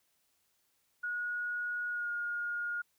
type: tone with pitch glide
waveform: sine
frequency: 1450 to 1426.7 Hz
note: F#6 to F6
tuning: -35 to +37 cents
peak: -33 dBFS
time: 1.03-2.82 s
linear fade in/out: 10 ms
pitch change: -28 cents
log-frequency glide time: 1.9-2.09 s
effects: white hiss -75 dBFS RMS until 2.98 s